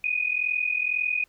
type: tone pair together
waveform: sine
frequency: 2458 / 2500 Hz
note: D#7 / D#7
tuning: -22 / +8 cents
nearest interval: unison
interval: 30 cents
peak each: -26 dBFS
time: 0.04-1.24 s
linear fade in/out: 2 ms
effects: pink hiss -65 dBFS RMS until 1.28 s